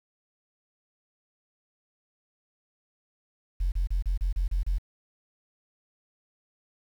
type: tone bursts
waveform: sine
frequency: 44.16 Hz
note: F1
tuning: 20 cents sharp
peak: -22 dBFS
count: 8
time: 3.6-4.784 s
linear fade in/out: 10 ms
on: 120 ms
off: 32 ms
effects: tanh soft clip ceiling -19 dBFS + 9-bit